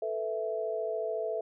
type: chord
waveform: sine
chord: A suspended second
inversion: none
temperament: equal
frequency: 440 / 493.9 / 659.3 Hz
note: A4 / B4 / E5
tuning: 0 / 0 / 0 cents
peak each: -34 / -38 / -33 dBFS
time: 0.02-1.41 s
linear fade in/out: 5 ms
effects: none